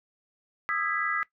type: chord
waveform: sine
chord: E major seventh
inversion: third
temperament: just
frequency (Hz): 1236.1 / 1318.5 / 1648.1 / 1977.8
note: D#6 / E6 / G#6 / B6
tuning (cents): -12 / 0 / -14 / +2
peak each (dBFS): -32 / -32 / -32 / -31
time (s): 0.69-1.23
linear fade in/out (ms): 0
effects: noise-tail reverb RT60 0.1 s tail -17 dB re dry